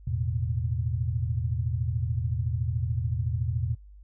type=chord; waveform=sine; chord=E suspended fourth; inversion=none; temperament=just; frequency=82.41 / 109.88 / 123.61 Hz; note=E2 / A2 / B2; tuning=0 / -2 / +2 cents; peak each=-30 dBFS; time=0.07-3.75 s; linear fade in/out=5 ms; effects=noise-tail reverb RT60 0.1 s tail -22 dB re dry + added 50 Hz sine -46 dBFS peak until 4.03 s